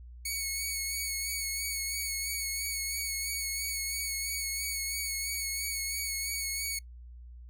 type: tone with vibrato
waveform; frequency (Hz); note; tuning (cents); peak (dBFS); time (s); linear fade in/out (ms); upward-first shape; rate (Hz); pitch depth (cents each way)
10% pulse; 2217; C#7; 0; -23; 0.25-6.79; 5; sine; 3; 29
effects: noise-tail reverb RT60 0.1 s tail -23 dB re dry + added 60 Hz sine -45 dBFS peak until 7.49 s